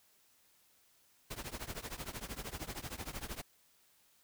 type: noise with tremolo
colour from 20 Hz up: pink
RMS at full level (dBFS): -40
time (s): 1.3-3.42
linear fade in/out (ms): 10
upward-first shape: triangle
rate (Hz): 13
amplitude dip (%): 95
effects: white hiss -69 dBFS RMS until 4.23 s